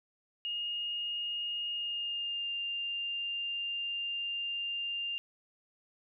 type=tone with pitch glide; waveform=sine; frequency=2852 to 2797 Hz; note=F7 to F7; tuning=+36 to +2 cents; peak=-33 dBFS; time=0.45-5.18 s; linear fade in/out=0 ms; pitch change=-34 cents; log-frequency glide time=1.69-2.54 s; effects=none